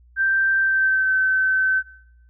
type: tone with pitch glide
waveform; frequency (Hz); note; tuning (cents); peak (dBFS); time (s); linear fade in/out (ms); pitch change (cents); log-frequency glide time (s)
sine; 1568 to 1533.1; G6 to G6; 0 to -39; -16; 0.16-1.83; 50; -39; 0.59-1.14
effects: noise-tail reverb RT60 0.7 s tail -17 dB re dry + added 60 Hz sine -49 dBFS peak until 2.29 s